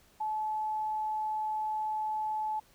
sine tone, 862 Hz, A5, 36 cents flat, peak -30 dBFS, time 0.2-2.6 s, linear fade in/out 10 ms, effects pink hiss -63 dBFS RMS until 2.74 s

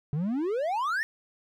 triangle exponential sweep, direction up, 138.59 to 1874 Hz, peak -24 dBFS, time 0.13-1.03 s, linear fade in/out 0 ms, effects none

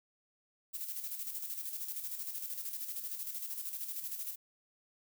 violet noise with tremolo, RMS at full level -39 dBFS, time 0.73-4.36 s, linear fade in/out 20 ms, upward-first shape square, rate 13 Hz, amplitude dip 50%, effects none

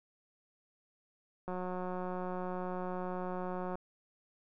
click train, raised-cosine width 1 ms, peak -26 dBFS, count 415, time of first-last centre 1.48-3.755 s, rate 182 Hz, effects none

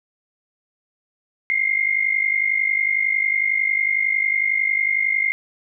sine tone pair together, 2093 / 2144 Hz, C7 / C7, 0 / +42 cents, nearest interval unison, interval 42 cents, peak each -20 dBFS, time 1.5-5.32 s, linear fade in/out 0 ms, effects none

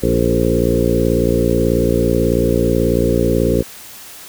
harmonic tone with a mistuned harmonic, 58.27 Hz, A#1, in tune, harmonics 1 / 2 / 3 / 4 / 5 / 6 / 7 / 8 / 9, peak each -21 / -21 / -21 / -21 / -21 / -21 / -21 / -21 / -21 dBFS, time 0.02-3.63 s, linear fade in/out 20 ms, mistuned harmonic 7, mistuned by +20 cents, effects white hiss -36 dBFS RMS until 4.28 s

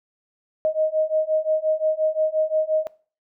sine beating tone pair, 622.3 / 628 Hz, D#5 / D#5, 0 / +16 cents, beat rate 5.7 Hz, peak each -22 dBFS, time 0.65-2.87 s, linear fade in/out 0 ms, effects noise-tail reverb RT60 0.4 s tail -21 dB re dry

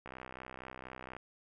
click train, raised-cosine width 0.5 ms, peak -30 dBFS, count 72, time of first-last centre 0.06-1.166 s, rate 64.2 Hz, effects none

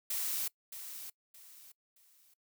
blue noise with echo, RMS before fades -35 dBFS, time 0.1-0.48 s, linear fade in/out 5 ms, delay 620 ms, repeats 3, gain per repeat -10 dB, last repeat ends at 2.34 s, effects noise-tail reverb RT60 0.1 s tail -23 dB re dry

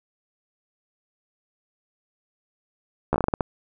slowing click train, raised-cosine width 1 ms, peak -7 dBFS, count 9, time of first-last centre 3.13-3.408 s, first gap 13 ms, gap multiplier 1.27, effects none

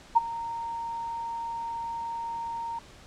sine tone with ADSR envelope, 925 Hz, A#5, 14 cents flat, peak -13 dBFS, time 0.15-2.79 s, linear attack 19 ms, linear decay 22 ms, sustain -18 dB, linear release 5 ms, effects pink hiss -51 dBFS RMS until 3.06 s + low-pass 7000 Hz 12 dB/octave

